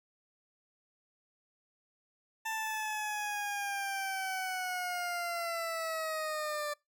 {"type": "linear sweep", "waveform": "20% pulse", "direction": "down", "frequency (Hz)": [890, 588], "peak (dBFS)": -29, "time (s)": [2.45, 6.74], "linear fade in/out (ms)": 10, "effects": ["noise-tail reverb RT60 0.2 s tail -24 dB re dry"]}